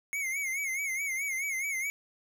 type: tone with vibrato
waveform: square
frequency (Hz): 2174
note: C#7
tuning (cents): -34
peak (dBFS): -31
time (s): 0.13-1.9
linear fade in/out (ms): 0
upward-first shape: sine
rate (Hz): 4.7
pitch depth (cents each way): 92
effects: none